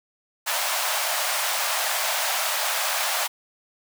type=high-pass noise; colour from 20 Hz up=pink; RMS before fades=-25 dBFS; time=0.46-3.28 s; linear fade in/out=20 ms; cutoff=610 Hz; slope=48 dB/octave; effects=none